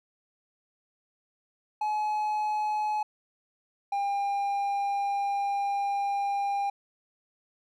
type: tone pair in turn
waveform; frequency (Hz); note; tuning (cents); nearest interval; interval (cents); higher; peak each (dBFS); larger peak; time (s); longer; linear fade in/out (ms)
triangle; 849 / 801.3; G#5 / G5; +38 / +38; minor second; 100; first; -24; neither; 1.81-3.03 / 3.92-6.7; second; 5
effects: none